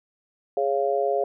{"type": "chord", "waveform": "sine", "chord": "Db major", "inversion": "second", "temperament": "just", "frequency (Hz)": [415.8, 554.4, 693], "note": ["Ab4", "Db5", "F5"], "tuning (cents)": [2, 0, -14], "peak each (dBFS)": -25, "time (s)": [0.57, 1.24], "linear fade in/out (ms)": 2, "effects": []}